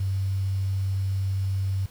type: tone with quantisation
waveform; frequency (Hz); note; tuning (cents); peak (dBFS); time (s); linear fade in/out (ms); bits
sine; 96.5; G2; -27; -23; 0-1.86; 5; 8
effects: pink hiss -53 dBFS RMS until 1.9 s